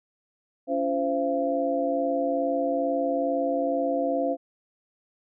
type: tone cluster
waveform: sine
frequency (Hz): 280.4 / 342.7 / 520 / 679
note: C#4 / F4 / C5 / F5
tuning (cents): +20 / -33 / -11 / -49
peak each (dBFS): -28 / -36 / -27 / -27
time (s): 0.67-4.37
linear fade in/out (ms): 50
effects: none